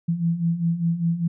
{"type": "beating tone pair", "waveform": "sine", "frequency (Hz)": [164.81, 169.81], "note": ["E3", "F3"], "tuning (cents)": [0, -48], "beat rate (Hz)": 5, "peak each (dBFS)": [-26, -21], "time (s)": [0.08, 1.28], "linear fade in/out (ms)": 10, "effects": []}